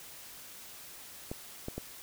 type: clicks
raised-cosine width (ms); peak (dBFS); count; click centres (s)
2; -23; 3; 1.315 / 1.684 / 1.78
effects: white hiss -49 dBFS RMS until 2.02 s